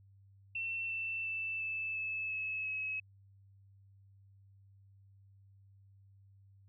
sine tone with pitch steps, 2695 / 2673 / 2652 / 2630 / 2609 / 2588 / 2567 Hz, E7 / E7 / E7 / E7 / E7 / E7 / E7, +38 / +23 / +10 / -5 / -18 / -32 / -47 cents, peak -35 dBFS, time 0.55-3 s, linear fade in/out 5 ms, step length 350 ms, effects added 98 Hz sine -59 dBFS peak until 6.68 s

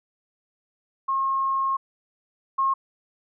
sine tone pair in turn, 1078 / 1078 Hz, C#6 / C#6, -49 / -49 cents, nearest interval unison, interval 0 cents, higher neither, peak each -21 / -19 dBFS, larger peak second, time 1.08-1.77 / 2.58-2.74 s, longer first, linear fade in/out 10 ms, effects none

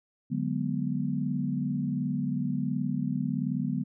sine chord, G# half-diminished seventh, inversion second, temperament equal with one note detuned, 146.83 / 185 / 207.7 / 246.2 Hz, D3 / F#3 / G#3 / B3, 0 / 0 / 0 / -5 cents, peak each -32 / -33 / -34 / -31 dBFS, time 0.3-3.84 s, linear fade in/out 20 ms, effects none

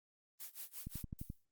blue noise with tremolo, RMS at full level -46 dBFS, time 0.39-1.04 s, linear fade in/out 20 ms, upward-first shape sine, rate 5.6 Hz, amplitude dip 95%
click train, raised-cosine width 5 ms, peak -31 dBFS, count 6, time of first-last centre 0.87-1.301 s, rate 11.6 Hz
violet noise with exponential decay, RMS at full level -49 dBFS, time 1.19-1.45 s, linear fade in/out 0 ms, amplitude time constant 56 ms
effects Opus 24 kbps

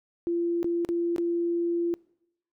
sine tone with dropouts, 342.3 Hz, F4, 35 cents flat, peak -24 dBFS, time 0.27-1.94 s, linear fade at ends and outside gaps 0 ms, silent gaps 0.63-0.644 / 0.849-0.889 / 1.162-1.182 s, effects noise-tail reverb RT60 0.8 s tail -24 dB re dry

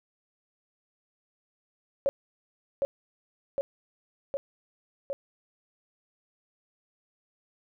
sine tone with echo, 554.4 Hz, C#5, in tune, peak -21 dBFS, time 2.06-2.09 s, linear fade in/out 0 ms, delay 760 ms, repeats 4, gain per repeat -2 dB, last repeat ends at 5.13 s, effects none

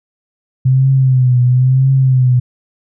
sine tone with vibrato, 128.9 Hz, C3, 26 cents flat, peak -7 dBFS, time 0.65-2.4 s, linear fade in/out 10 ms, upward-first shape triangle, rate 0.99 Hz, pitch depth 80 cents each way, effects none

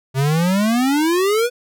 square exponential sweep, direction up, 129.8 to 497.9 Hz, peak -15 dBFS, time 0.14-1.5 s, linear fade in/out 50 ms, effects none

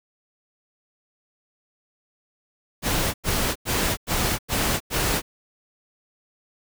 pink noise bursts, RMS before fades -23 dBFS, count 6, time 2.82-5.22 s, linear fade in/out 50 ms, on 320 ms, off 96 ms, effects none

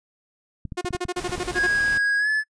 clicks, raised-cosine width 5 ms, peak -20 dBFS, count 8, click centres 0.653 / 0.722 / 0.847 / 0.907 / 0.949 / 1.053 / 1.295 / 1.38 s
sawtooth tone bursts, 358.6 Hz, F4, 46 cents sharp, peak -20 dBFS, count 12, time 0.77-1.672 s, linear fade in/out 10 ms, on 44 ms, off 34 ms
pink noise, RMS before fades -35 dBFS, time 1.16-1.98 s, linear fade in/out 5 ms
triangle tone with pitch glide, 1649 to 1726 Hz, G#6 to A6, -13 to -34 cents, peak -17 dBFS, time 1.54-2.44 s, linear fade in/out 50 ms, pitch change +79 cents, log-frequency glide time 2.18-2.29 s
effects noise-tail reverb RT60 0.1 s tail -25 dB re dry + resampled to 22050 Hz

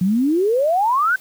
sine exponential sweep, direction up, 174.61 to 1563 Hz, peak -14 dBFS, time 0.01-1.16 s, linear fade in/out 5 ms, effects white hiss -46 dBFS RMS until 1.2 s

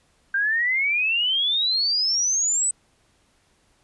sine exponential sweep, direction up, 1568 to 8140 Hz, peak -19 dBFS, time 0.34-2.71 s, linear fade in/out 5 ms, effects pink hiss -63 dBFS RMS until 3.83 s + resampled to 24000 Hz

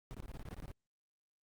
brown noise bursts, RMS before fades -45 dBFS, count 11, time 0.11-0.715 s, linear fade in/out 0 ms, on 35 ms, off 22 ms, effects Opus 48 kbps

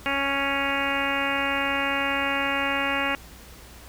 harmonic tone with a mistuned harmonic, 277.2 Hz, C#4, in tune, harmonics 1 / 2 / 3 / 4 / 5 / 6 / 7 / 8 / 9 / 10, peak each -32 / -32 / -32 / -32 / -32 / -32 / -32 / -32 / -32 / -32 dBFS, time 0.06-3.15 s, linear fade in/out 0 ms, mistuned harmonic 10, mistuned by +17 cents, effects added 60 Hz sine -47 dBFS peak until 3.88 s + pink hiss -47 dBFS RMS until 3.88 s

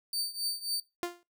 sawtooth tone with tremolo, 4596 Hz, D8, 38 cents flat, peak -25 dBFS, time 0.13-0.8 s, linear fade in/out 2 ms, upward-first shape triangle, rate 3.7 Hz, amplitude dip 90%
sawtooth tone with exponential decay, 349.2 Hz, F4, in tune, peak -24 dBFS, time 1.03-1.23 s, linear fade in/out 0 ms, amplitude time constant 43 ms
effects noise-tail reverb RT60 0.2 s tail -18 dB re dry

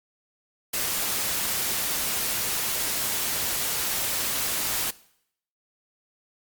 white noise, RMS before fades -27 dBFS, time 0.73-4.91 s, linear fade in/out 10 ms, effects noise-tail reverb RT60 0.7 s tail -20 dB re dry + Opus 48 kbps

